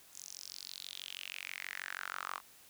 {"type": "tone with high-pass filter sweep", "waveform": "sawtooth", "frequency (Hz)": 46.25, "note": "F#1", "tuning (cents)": 0, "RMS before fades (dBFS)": -45, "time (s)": [0.12, 2.41], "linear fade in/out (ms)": 50, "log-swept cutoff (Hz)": [6800, 1100], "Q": 4.7, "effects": ["white hiss -60 dBFS RMS until 2.69 s"]}